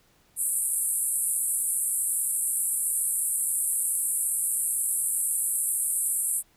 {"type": "band-pass noise", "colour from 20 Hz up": "pink", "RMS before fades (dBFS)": -27, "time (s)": [0.36, 6.43], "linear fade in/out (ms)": 50, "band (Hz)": [8200, 12000], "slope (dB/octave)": 96, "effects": ["pink hiss -63 dBFS RMS until 6.56 s"]}